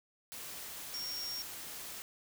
sine tone in noise, 5550 Hz, F8, 12 cents flat, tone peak -38 dBFS, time 0.94-1.42 s, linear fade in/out 0 ms, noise white, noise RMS -45 dBFS, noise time 0.32-2.02 s, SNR +4 dB, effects none

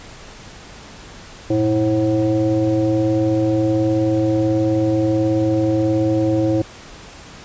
sine tone with frequency modulation, 325.8 Hz, E4, 20 cents flat, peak -14 dBFS, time 1.5-6.62 s, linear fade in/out 5 ms, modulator 211 Hz, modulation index 1, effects pink hiss -39 dBFS RMS until 7.44 s + resampled to 16000 Hz

